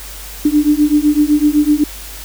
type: beating tone pair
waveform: sine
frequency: 293.7 / 301.6 Hz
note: D4 / D4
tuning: 0 / +46 cents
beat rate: 7.9 Hz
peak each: -12 dBFS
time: 0.45-1.84 s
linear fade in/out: 5 ms
effects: added 50 Hz sine -32 dBFS peak until 2.24 s + white hiss -32 dBFS RMS until 2.24 s